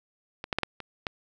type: clicks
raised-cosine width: 0.3 ms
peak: -19 / -11 / -9 / -10 / -22 / -13 dBFS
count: 6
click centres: 0.441 / 0.528 / 0.586 / 0.633 / 0.803 / 1.068 s
effects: none